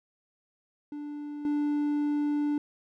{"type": "tone with level steps", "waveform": "triangle", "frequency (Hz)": 293.7, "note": "D4", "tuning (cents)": 0, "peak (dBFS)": [-33, -23], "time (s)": [0.92, 2.58], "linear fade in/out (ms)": 2, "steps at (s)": 1.45, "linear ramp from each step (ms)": 2, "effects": []}